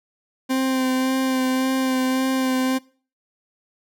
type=tone with vibrato; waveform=40% pulse; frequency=260.7 Hz; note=C4; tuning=6 cents flat; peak=-18 dBFS; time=0.49-2.79 s; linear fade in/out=20 ms; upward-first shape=sine; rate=1.8 Hz; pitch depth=17 cents each way; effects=noise-tail reverb RT60 0.4 s tail -22 dB re dry